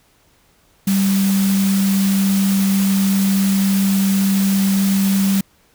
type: tone in noise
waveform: sine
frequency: 195.1 Hz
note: G3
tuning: 8 cents flat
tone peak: -13 dBFS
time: 0.87-5.41 s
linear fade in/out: 5 ms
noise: white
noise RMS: -26 dBFS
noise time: 0.87-5.41 s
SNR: +10 dB
effects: pink hiss -56 dBFS RMS until 5.74 s